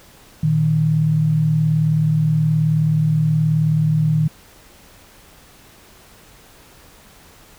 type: tone pair together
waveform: sine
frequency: 116.68 / 155.56 Hz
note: A#2 / D#3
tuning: +2 / 0 cents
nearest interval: perfect fourth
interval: 498 cents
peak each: -22 / -14 dBFS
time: 0.43-4.28 s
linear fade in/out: 5 ms
effects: pink hiss -47 dBFS RMS until 7.58 s